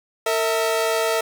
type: tone pair together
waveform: sawtooth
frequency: 454.5 / 650.2 Hz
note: A#4 / E5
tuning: -44 / -24 cents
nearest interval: tritone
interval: 620 cents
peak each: -18 dBFS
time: 0.26-1.21 s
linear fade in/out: 5 ms
effects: none